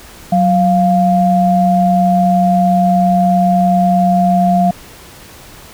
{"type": "tone pair together", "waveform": "sine", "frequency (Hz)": [184.9, 698.1], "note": ["F#3", "F5"], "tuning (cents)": [-1, -1], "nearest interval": "octave + major seventh", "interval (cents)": 2300, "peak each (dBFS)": -11, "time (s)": [0.32, 4.71], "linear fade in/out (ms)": 5, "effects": ["pink hiss -37 dBFS RMS until 5.73 s"]}